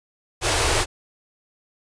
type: band-stop noise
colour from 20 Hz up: pink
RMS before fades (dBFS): -20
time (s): 0.41-0.86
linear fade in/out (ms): 50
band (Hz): 120 to 320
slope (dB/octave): 48
effects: resampled to 22050 Hz